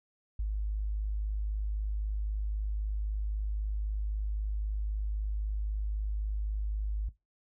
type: tone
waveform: sine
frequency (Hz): 51.91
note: G#1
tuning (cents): 0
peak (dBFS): -29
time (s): 0.39-7.09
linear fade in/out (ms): 5
effects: noise-tail reverb RT60 0.2 s tail -17 dB re dry